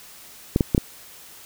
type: clicks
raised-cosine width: 3 ms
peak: -4 dBFS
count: 4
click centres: 0.561 / 0.608 / 0.748 / 0.779 s
effects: white hiss -45 dBFS RMS until 1.45 s